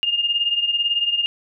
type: beating tone pair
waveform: sine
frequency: 2824 / 2842 Hz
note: F7 / F7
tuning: +19 / +30 cents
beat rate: 18 Hz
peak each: -19 / -24 dBFS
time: 0.03-1.26 s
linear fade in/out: 0 ms
effects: none